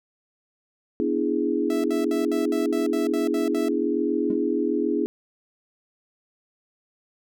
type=chord; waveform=sine; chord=E dominant seventh; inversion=second; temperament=equal with one note detuned; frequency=246.9 / 293.7 / 334.8 / 415.3 Hz; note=B3 / D4 / E4 / G#4; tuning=0 / 0 / +27 / 0 cents; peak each=-28 / -26 / -26 / -26 dBFS; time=1-5.06 s; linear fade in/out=0 ms
type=tone bursts; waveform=sawtooth; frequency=659.3 Hz; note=E5; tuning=in tune; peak=-28 dBFS; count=10; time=1.7-3.685 s; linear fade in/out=2 ms; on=140 ms; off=65 ms
type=tone with exponential decay; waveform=triangle; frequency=205.2 Hz; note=G#3; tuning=21 cents flat; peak=-23 dBFS; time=4.3-4.42 s; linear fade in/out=2 ms; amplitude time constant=26 ms
effects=none